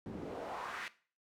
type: noise with band-pass filter sweep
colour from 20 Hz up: pink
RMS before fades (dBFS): -43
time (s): 0.06-0.88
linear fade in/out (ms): 0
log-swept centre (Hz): 220 to 2000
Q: 2
effects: noise-tail reverb RT60 0.4 s tail -17 dB re dry